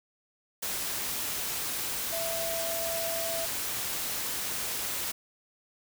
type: tone in noise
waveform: sine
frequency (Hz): 664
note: E5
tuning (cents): +12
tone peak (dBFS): -33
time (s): 2.12-3.46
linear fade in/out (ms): 10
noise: white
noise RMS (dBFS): -33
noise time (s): 0.62-5.12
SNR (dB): -3
effects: none